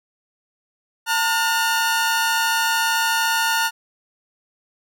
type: tone pair together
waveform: sawtooth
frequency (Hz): 903.4 / 1434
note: A5 / F6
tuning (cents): +45 / +45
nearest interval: minor sixth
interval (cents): 800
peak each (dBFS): -17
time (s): 1.06-3.71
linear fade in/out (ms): 50
effects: none